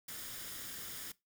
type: noise with comb filter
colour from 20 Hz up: white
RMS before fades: -45 dBFS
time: 0.08-1.12 s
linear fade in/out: 5 ms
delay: 0.58 ms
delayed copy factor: +0.5
effects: noise-tail reverb RT60 0.2 s tail -20 dB re dry